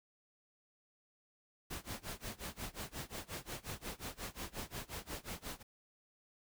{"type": "noise with tremolo", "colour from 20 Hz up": "pink", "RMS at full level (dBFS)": -42, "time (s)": [1.7, 5.63], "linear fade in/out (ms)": 10, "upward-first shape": "sine", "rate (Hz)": 5.6, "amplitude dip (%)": 95, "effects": []}